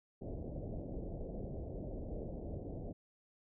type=low-pass noise; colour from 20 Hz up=pink; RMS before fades=-43 dBFS; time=0.21-2.93 s; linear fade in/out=10 ms; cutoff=650 Hz; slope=48 dB/octave; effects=none